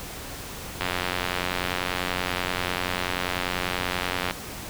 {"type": "click train", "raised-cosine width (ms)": 0.3, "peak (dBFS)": -9, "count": 317, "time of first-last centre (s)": [0.81, 4.309], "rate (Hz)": 90.3, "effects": ["pink hiss -37 dBFS RMS until 4.69 s"]}